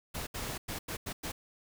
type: noise bursts at uneven times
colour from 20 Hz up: pink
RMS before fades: -38 dBFS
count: 6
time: 0.14-0.27 / 0.34-0.58 / 0.68-0.79 / 0.88-0.97 / 1.06-1.13 / 1.23-1.32 s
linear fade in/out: 10 ms
effects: none